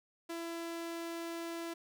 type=tone; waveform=sawtooth; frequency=335.1 Hz; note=E4; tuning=29 cents sharp; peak=-35 dBFS; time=0.29-1.74 s; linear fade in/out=10 ms; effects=none